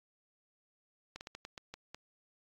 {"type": "slowing click train", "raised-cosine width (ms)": 0.2, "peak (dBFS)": -27, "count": 8, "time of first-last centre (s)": [1.16, 1.946], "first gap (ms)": 49, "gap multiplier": 1.27, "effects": ["AAC 64 kbps"]}